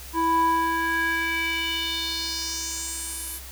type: tone with band-pass filter sweep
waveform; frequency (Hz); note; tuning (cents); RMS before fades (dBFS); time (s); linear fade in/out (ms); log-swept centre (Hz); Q
square; 329.6; E4; 0; -26; 0.13-3.41; 50; 780 to 12000; 3.3
effects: added 64 Hz sine -41 dBFS peak until 3.51 s + white hiss -42 dBFS RMS until 3.51 s